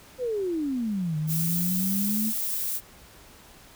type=exponential two-way sweep; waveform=sine; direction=down then up; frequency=523.3 to 151.6 to 222.9 Hz; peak=-25 dBFS; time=0.18-2.33 s; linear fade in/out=50 ms; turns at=1.17 s
type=noise; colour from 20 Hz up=violet; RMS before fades=-29 dBFS; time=1.27-2.81 s; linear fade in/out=50 ms
effects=pink hiss -51 dBFS RMS until 3.75 s